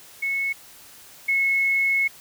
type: tone pair in turn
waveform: sine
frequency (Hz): 2197 / 2186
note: C#7 / C#7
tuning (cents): -16 / -25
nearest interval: unison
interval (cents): 9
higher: first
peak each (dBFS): -22 / -18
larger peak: second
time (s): 0.22-0.53 / 1.28-2.08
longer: second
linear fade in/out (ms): 10
effects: white hiss -47 dBFS RMS until 2.2 s